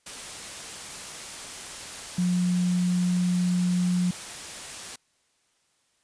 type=tone in noise; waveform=sine; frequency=179.2 Hz; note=F3; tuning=45 cents sharp; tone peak=-21 dBFS; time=2.18-4.11 s; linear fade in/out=5 ms; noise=white; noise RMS=-38 dBFS; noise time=0.06-4.96 s; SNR=+14 dB; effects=white hiss -69 dBFS RMS until 6.03 s + resampled to 22050 Hz